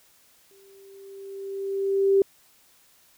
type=tone with exponential growth; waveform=sine; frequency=392 Hz; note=G4; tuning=in tune; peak=-14 dBFS; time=0.51-2.22 s; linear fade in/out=2 ms; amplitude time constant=370 ms; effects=white hiss -59 dBFS RMS until 3.17 s